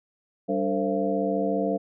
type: tone cluster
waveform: sine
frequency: 194.3 / 291.8 / 451.7 / 526 / 679 Hz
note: G3 / D4 / A4 / C5 / F5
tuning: -15 / -11 / +45 / +9 / -49 cents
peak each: -29 dBFS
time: 0.48-1.78 s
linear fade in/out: 20 ms
effects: none